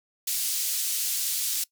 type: band-pass noise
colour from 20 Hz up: white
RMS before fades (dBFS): -28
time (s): 0.27-1.64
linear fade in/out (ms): 5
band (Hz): 4000 to 15000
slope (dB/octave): 12
effects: noise-tail reverb RT60 0.1 s tail -21 dB re dry